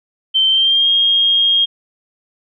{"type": "tone with pitch glide", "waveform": "sine", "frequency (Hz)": [3109, 3243], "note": ["G7", "G#7"], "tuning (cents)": [-15, -42], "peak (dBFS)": -10, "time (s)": [0.34, 1.66], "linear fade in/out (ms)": 20, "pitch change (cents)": 73, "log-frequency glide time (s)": [0.49, 0.89], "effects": []}